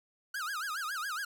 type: tone with vibrato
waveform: 45% pulse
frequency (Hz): 1422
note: F6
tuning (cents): +31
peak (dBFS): -34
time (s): 0.34-1.25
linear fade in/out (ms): 5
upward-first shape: sine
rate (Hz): 7.2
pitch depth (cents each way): 270
effects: none